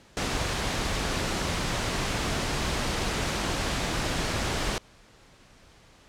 pink noise, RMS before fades -28 dBFS, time 0.17-4.78 s, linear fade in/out 0 ms, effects pink hiss -55 dBFS RMS until 6.08 s + low-pass 7000 Hz 12 dB/octave

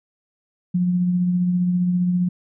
sine tone with tremolo, 178.8 Hz, F3, 41 cents sharp, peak -15 dBFS, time 0.74-2.29 s, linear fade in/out 10 ms, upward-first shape triangle, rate 15 Hz, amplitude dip 35%, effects none

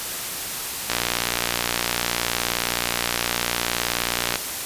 click train, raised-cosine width 0.2 ms, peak -3 dBFS, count 206, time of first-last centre 0.9-4.357 s, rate 59.3 Hz, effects white hiss -29 dBFS RMS until 4.65 s + resampled to 32000 Hz

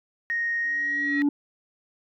sine tone with pitch glide, 1864.7 to 1905 Hz, A#6 to A#6, 0 to +37 cents, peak -23 dBFS, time 0.3-1.22 s, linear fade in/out 0 ms, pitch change +37 cents, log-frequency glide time 0.6-1.04 s
sine tone with exponential growth, 287.8 Hz, D4, 35 cents flat, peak -15 dBFS, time 0.64-1.29 s, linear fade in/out 5 ms, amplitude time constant 140 ms
effects tanh soft clip ceiling -17 dBFS

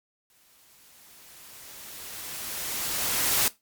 white noise with exponential growth, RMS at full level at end -22 dBFS, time 0.3-3.48 s, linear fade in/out 1 ms, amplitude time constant 690 ms, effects noise-tail reverb RT60 0.2 s tail -18 dB re dry + MP3 96 kbps

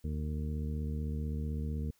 harmonic tone, 75.8 Hz, D#2, 45 cents flat, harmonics 1 / 2 / 3 / 4 / 5 / 6, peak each -34 / -39 / -41 / -51 / -55 / -49 dBFS, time 0.04-1.91 s, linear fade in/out 5 ms, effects white hiss -71 dBFS RMS until 1.99 s

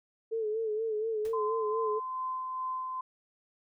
sine tone with vibrato, 438 Hz, A4, 8 cents flat, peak -29 dBFS, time 0.31-2 s, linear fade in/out 20 ms, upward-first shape sine, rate 4.2 Hz, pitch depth 62 cents each way
pink noise with exponential decay, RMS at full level -47 dBFS, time 1.25-1.42 s, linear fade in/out 0 ms, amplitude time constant 35 ms
sine tone with tremolo, 1031 Hz, C6, 26 cents flat, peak -31 dBFS, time 1.33-3.01 s, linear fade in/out 5 ms, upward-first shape sine, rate 2.4 Hz, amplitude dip 30%
effects none

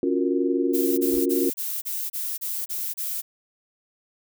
sine chord, Gb major seventh, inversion second, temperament equal, 277.2 / 349.2 / 370 / 466.2 Hz, Db4 / F4 / Gb4 / Bb4, 0 / 0 / 0 / 0 cents, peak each -24 / -24 / -27 / -29 dBFS, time 0.03-1.5 s, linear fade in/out 2 ms
violet noise bursts, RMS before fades -29 dBFS, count 9, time 0.73-3.22 s, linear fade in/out 20 ms, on 250 ms, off 30 ms
brown noise with exponential growth, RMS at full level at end -37 dBFS, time 0.87-1.19 s, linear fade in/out 5 ms, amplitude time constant 69 ms
effects none

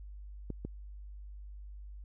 clicks, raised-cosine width 3 ms, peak -25 dBFS, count 2, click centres 0.503 / 0.65 s, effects added 50 Hz sine -44 dBFS peak until 2.04 s

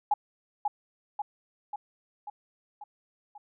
sine tone with echo, 830.6 Hz, G#5, in tune, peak -20 dBFS, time 0.11-0.14 s, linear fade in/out 5 ms, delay 540 ms, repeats 6, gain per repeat -4 dB, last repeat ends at 3.38 s, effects none

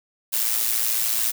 blue noise with amplitude modulation, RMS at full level -20 dBFS, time 0.32-1.32 s, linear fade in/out 20 ms, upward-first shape sine, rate 114 Hz, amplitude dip 60%, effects none

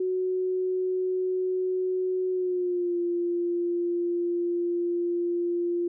sine tone with pitch glide, 370 to 347.2 Hz, F#4 to F4, 0 to -10 cents, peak -24 dBFS, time 0-5.88 s, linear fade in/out 5 ms, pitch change -110 cents, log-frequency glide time 2.31-2.98 s, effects none

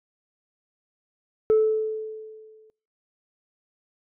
sine tone with exponential decay, 435.9 Hz, A4, 16 cents flat, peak -12 dBFS, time 1.5-2.7 s, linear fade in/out 0 ms, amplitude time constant 260 ms, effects noise-tail reverb RT60 0.5 s tail -26 dB re dry + tanh soft clip ceiling -13 dBFS

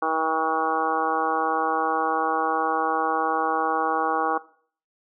harmonic tone, 159.9 Hz, D#3, 48 cents sharp, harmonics 2 / 3 / 4 / 5 / 6 / 7 / 8 / 9, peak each -32 / -30 / -36 / -26 / -33 / -26 / -33 / -32 dBFS, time 0.02-4.38 s, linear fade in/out 5 ms, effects noise-tail reverb RT60 0.5 s tail -18 dB re dry

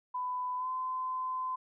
sine tone with pitch glide, 1000 to 1025.7 Hz, B5 to C6, +21 to -35 cents, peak -32 dBFS, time 0.14-1.56 s, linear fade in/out 10 ms, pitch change +44 cents, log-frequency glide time 0.57-0.68 s, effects none

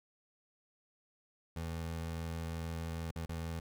25% pulse tone with dropouts, 82.41 Hz, E2, in tune, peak -34 dBFS, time 1.56-3.6 s, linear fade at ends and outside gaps 5 ms, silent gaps 3.112-3.159 / 3.26-3.292 s, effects none

